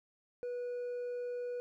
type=tone with hard clipping; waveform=sine; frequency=488.6 Hz; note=B4; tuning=19 cents flat; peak=-37 dBFS; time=0.43-1.6 s; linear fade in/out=0 ms; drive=2 dB; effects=none